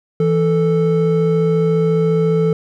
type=tone pair together; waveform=triangle; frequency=164.81 / 440 Hz; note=E3 / A4; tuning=0 / 0 cents; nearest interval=octave + perfect fourth; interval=1700 cents; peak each=-13 dBFS; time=0.2-2.53 s; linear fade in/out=2 ms; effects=none